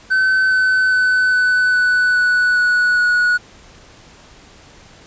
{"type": "tone with pitch steps", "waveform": "triangle", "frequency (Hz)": [1527, 1517.3, 1507.7, 1498.2, 1488.7, 1479.3, 1469.9, 1460.6], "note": ["G6", "F#6", "F#6", "F#6", "F#6", "F#6", "F#6", "F#6"], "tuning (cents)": [-46, 43, 32, 21, 10, -1, -12, -23], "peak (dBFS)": -10, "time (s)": [0.1, 3.38], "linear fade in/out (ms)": 20, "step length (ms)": 410, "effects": ["pink hiss -44 dBFS RMS until 5.06 s", "resampled to 16000 Hz"]}